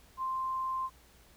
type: tone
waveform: sine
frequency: 1046.5 Hz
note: C6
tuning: in tune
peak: -31 dBFS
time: 0.17-0.9 s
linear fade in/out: 50 ms
effects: added 60 Hz sine -62 dBFS peak until 1.36 s + pink hiss -61 dBFS RMS until 1.36 s